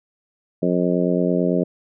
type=harmonic tone; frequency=89 Hz; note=F2; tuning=33 cents sharp; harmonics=2 / 3 / 4 / 5 / 6 / 7; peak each=-21 / -23 / -24 / -25 / -26 / -26 dBFS; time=0.62-1.64 s; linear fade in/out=10 ms; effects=none